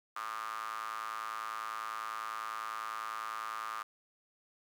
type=tone with high-pass filter; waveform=sawtooth; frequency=110 Hz; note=A2; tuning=in tune; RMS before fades=-40 dBFS; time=0.16-3.83 s; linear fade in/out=5 ms; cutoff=1200 Hz; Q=8.4; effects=none